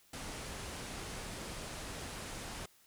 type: low-pass noise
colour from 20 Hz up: pink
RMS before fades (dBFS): -44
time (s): 0.13-2.66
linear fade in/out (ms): 5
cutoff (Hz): 11000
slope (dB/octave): 48
effects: white hiss -66 dBFS RMS until 2.86 s